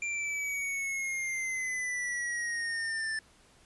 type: exponential sweep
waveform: square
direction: down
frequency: 2375 to 1760 Hz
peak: -32 dBFS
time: 0.02-3.19 s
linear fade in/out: 2 ms
effects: pink hiss -61 dBFS RMS until 3.65 s + resampled to 24000 Hz